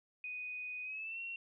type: tone with pitch glide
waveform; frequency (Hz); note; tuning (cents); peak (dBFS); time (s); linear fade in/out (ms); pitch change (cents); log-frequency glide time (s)
sine; 2489 to 2730; D#7 to F7; 0 to -40; -40; 0.24-1.36; 2; +160; 0.83-1.2
effects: none